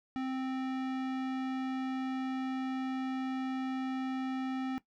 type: tone with low-pass filter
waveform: square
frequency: 261.6 Hz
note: C4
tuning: in tune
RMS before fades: -35 dBFS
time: 0.16-4.78 s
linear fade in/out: 0 ms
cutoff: 2900 Hz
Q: 0.62
effects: noise-tail reverb RT60 0.1 s tail -17 dB re dry